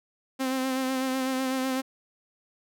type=tone with vibrato; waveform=sawtooth; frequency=261.6 Hz; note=C4; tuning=in tune; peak=-22 dBFS; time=0.39-1.82 s; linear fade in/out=20 ms; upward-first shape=sine; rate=8 Hz; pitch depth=28 cents each way; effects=none